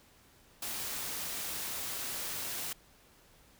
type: noise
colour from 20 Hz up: white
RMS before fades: -38 dBFS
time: 0.62-2.73 s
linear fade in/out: 5 ms
effects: pink hiss -62 dBFS RMS until 3.59 s